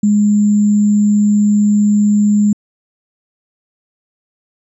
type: tone with sample-and-hold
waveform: sine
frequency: 207.7 Hz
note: G#3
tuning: in tune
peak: -8 dBFS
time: 0.03-2.53 s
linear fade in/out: 5 ms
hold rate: 7350 Hz
effects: resampled to 24000 Hz